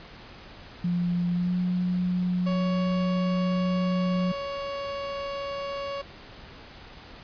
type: tone with pitch glide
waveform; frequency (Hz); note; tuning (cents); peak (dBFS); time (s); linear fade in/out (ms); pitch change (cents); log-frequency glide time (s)
sine; 175.3 to 180.12; F3 to F#3; +7 to -46; -23; 0.84-4.32; 5; +47; 1.34-1.53
type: tone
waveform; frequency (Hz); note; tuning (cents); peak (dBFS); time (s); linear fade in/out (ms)
30% pulse; 559; C#5; +14; -28; 2.46-6.02; 10
effects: pink hiss -46 dBFS RMS until 7.23 s + resampled to 11025 Hz